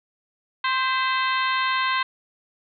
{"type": "harmonic tone with a mistuned harmonic", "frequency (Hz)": 523.3, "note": "C5", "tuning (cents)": 0, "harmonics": [2, 3, 4, 5, 6, 7, 8], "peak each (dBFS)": [-23, -27, -29, -31, -33, -34, -35], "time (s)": [0.64, 2.03], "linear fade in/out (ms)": 5, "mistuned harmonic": 4, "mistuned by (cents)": -49, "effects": []}